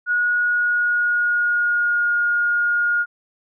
sine tone with pitch glide, 1452 to 1427.1 Hz, F#6 to F6, -33 to +37 cents, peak -16 dBFS, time 0.06-3.06 s, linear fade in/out 50 ms, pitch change -30 cents, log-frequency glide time 0.36-2.13 s, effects none

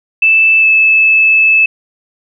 sine tone with pitch glide, 2637 to 2614 Hz, E7 to E7, 0 to -15 cents, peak -5 dBFS, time 0.22-1.66 s, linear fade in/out 5 ms, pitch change -15 cents, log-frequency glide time 0.6-0.65 s, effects none

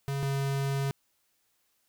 square tone pair in turn, 138.59 / 137.82 Hz, C#3 / C#3, 0 / -10 cents, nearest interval unison, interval 10 cents, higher first, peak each -30 / -28 dBFS, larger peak second, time 0.08-0.23 / 0.23-0.91 s, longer second, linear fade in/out 0 ms, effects white hiss -73 dBFS RMS until 1.88 s

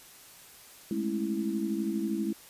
sine chord, A major seventh, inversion third, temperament equal with one note detuned, 207.7 / 220 / 271.5 / 329.6 Hz, G#3 / A3 / C#4 / E4, 0 / 0 / -36 / 0 cents, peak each -32 / -36 / -37 / -32 dBFS, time 0.91-2.33 s, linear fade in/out 2 ms, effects white hiss -52 dBFS RMS until 2.49 s + resampled to 32000 Hz

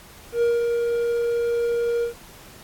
triangle tone with ADSR envelope, 471.1 Hz, A#4, 18 cents sharp, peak -14 dBFS, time 0.32-2.14 s, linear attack 100 ms, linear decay 200 ms, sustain -4 dB, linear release 110 ms, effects pink hiss -46 dBFS RMS until 2.63 s + AAC 64 kbps

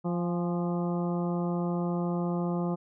harmonic tone with a mistuned harmonic, 174.61 Hz, F3, in tune, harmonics 1 / 2 / 3 / 4 / 5 / 6 / 7, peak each -28 / -34 / -38 / -40 / -42 / -44 / -45 dBFS, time 0.04-2.76 s, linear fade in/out 20 ms, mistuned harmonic 5, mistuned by -49 cents, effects none

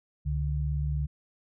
sine tone pair together, 68.81 / 145.8 Hz, C#2 / D3, -12 / -12 cents, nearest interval octave + minor second, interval 1300 cents, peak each -28 / -30 dBFS, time 0.25-1.07 s, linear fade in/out 20 ms, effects none

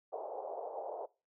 white band-pass noise, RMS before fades -42 dBFS, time 0.12-1.06 s, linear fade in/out 10 ms, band 430 to 820 Hz, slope 48 dB/octave, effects noise-tail reverb RT60 0.3 s tail -22 dB re dry

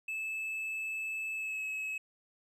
triangle tone with pitch glide, 2615 to 2575 Hz, E7 to E7, -15 to -41 cents, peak -33 dBFS, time 0.08-1.98 s, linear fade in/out 5 ms, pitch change -26 cents, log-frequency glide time 1.33-1.63 s, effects none

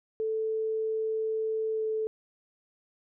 sine tone with pitch glide, 440 to 437.2 Hz, A4 to A4, 0 to -11 cents, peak -27 dBFS, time 0.2-2.07 s, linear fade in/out 0 ms, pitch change -11 cents, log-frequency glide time 1.72-1.84 s, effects none

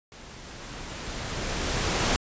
pink noise with level ramp, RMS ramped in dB -46 to -23 dBFS, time 0.12-2.16 s, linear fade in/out 0 ms, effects resampled to 16000 Hz

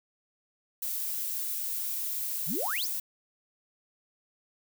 violet noise, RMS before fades -33 dBFS, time 0.82-3 s, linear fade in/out 5 ms
sine exponential sweep, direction up, 125.1 to 7590 Hz, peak -31 dBFS, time 2.46-2.89 s, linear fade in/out 50 ms
effects none

